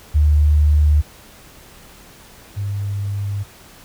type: tone pair in turn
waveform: sine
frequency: 74.7 / 100.62 Hz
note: D2 / G2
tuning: +30 / +46 cents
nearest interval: perfect fourth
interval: 516 cents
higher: second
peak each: -10 / -20 dBFS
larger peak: first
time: 0.14-1.02 / 2.56-3.44 s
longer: neither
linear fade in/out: 20 ms
effects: pink hiss -44 dBFS RMS until 3.84 s